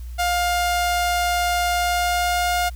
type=tone with pitch glide; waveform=sawtooth; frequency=706 to 710.5 Hz; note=F5 to F5; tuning=+19 to +30 cents; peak=-15 dBFS; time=0.18-2.7 s; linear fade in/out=20 ms; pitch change=+11 cents; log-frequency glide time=1.71-2.51 s; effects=added 60 Hz sine -30 dBFS peak until 2.75 s + white hiss -53 dBFS RMS until 2.75 s